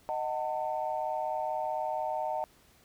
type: chord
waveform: sine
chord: D# diminished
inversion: none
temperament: just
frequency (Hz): 622.3 / 746.7 / 896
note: D#5 / F#5 / A5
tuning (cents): 0 / +16 / +31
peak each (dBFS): -34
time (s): 0.09-2.44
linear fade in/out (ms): 0
effects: tanh soft clip ceiling -20 dBFS + pink hiss -62 dBFS RMS until 2.84 s